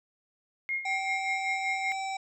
sine tone with tremolo, 2141 Hz, C7, 39 cents sharp, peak -27 dBFS, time 0.69-1.92 s, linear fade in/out 0 ms, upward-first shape sine, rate 5.2 Hz, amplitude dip 70%
harmonic tone, 772 Hz, G5, 27 cents flat, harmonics 1 / 3 / 5 / 7 / 9 / 10, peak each -32 / -38 / -46 / -48 / -52 / -49 dBFS, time 0.85-2.17 s, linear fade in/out 5 ms
effects none

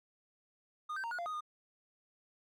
triangle tone with pitch steps, 1225 / 1553 / 926 / 1449 / 692 / 1246 / 1220 Hz, D#6 / G6 / A#5 / F#6 / F5 / D#6 / D#6, -27 / -17 / -12 / -37 / -16 / +2 / -34 cents, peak -35 dBFS, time 0.89-1.408 s, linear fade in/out 10 ms, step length 74 ms, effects none

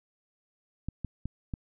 clicks, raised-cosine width 5 ms, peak -21 dBFS, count 4, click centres 0.886 / 1.047 / 1.256 / 1.538 s, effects none

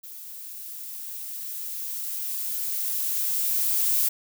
violet noise with level ramp, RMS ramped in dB -41 to -22 dBFS, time 0.03-4.09 s, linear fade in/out 10 ms, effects none

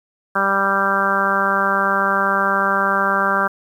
harmonic tone, 196.3 Hz, G3, 3 cents sharp, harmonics 1 / 2 / 3 / 4 / 5 / 6 / 7 / 8, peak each -27 / -28 / -25 / -26 / -24 / -21 / -21 / -21 dBFS, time 0.35-3.48 s, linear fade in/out 10 ms, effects 8-bit

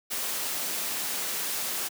white noise, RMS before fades -31 dBFS, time 0.1-1.89 s, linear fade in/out 20 ms, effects high-pass 200 Hz 12 dB/octave

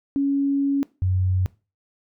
sine tone pair in turn, 278.7 / 92.76 Hz, C#4 / F#2, +9 / +5 cents, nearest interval octave + perfect fifth, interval 1904 cents, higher first, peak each -18 dBFS, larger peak neither, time 0.16-0.83 / 1.02-1.46 s, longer first, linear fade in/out 0 ms, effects noise-tail reverb RT60 0.3 s tail -20 dB re dry

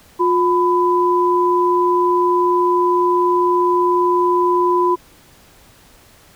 sine tone pair together, 355.8 / 1000 Hz, F4 / B5, +32 / +21 cents, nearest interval octave + tritone, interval 1789 cents, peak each -15 dBFS, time 0.19-4.96 s, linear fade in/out 20 ms, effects pink hiss -48 dBFS RMS until 6.35 s

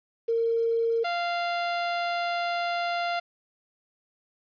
sine / sawtooth tone pair in turn, 459.5 / 693.9 Hz, A#4 / F5, -25 / -11 cents, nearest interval perfect fifth, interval 714 cents, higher second, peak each -22 dBFS, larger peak neither, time 0.28-1.04 / 1.04-3.2 s, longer second, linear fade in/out 10 ms, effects resampled to 11025 Hz + 9-bit

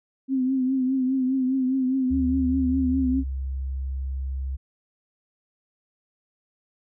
sine tone with vibrato, 260.8 Hz, C4, 5 cents flat, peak -20 dBFS, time 0.28-3.24 s, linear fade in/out 50 ms, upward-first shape triangle, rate 4.9 Hz, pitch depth 60 cents each way
sine tone with pitch glide, 73.42 to 66.55 Hz, D2 to C2, 0 to +30 cents, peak -26 dBFS, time 2.1-4.57 s, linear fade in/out 20 ms, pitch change -170 cents, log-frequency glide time 3-3.08 s
effects none

